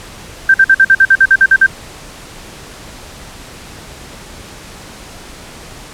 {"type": "tone bursts", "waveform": "sine", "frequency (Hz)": 1568, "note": "G6", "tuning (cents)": 0, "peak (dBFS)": -3, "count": 12, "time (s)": [0.49, 1.664], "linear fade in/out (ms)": 5, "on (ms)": 52, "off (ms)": 50, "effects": ["pink hiss -33 dBFS RMS until 5.93 s", "low-pass 10000 Hz 12 dB/octave"]}